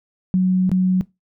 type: tone with dropouts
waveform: sine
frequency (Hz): 185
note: F#3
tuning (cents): 0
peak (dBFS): -13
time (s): 0.34-1.01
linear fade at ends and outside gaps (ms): 0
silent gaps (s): 0.694-0.716
effects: noise-tail reverb RT60 0.2 s tail -20 dB re dry